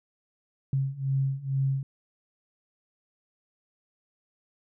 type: beating tone pair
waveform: sine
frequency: 134.3 / 136.5 Hz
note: C3 / C#3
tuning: +46 / -26 cents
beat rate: 2.2 Hz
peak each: -29 / -27 dBFS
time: 0.73-1.83 s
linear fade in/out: 2 ms
effects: none